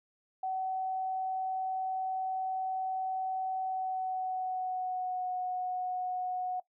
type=tone with pitch glide; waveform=sine; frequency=755 to 733.1 Hz; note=F#5 to F#5; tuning=+35 to -16 cents; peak=-31 dBFS; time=0.43-6.6 s; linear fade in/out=5 ms; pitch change=-51 cents; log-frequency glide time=3.65-5.31 s; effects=noise-tail reverb RT60 0.1 s tail -18 dB re dry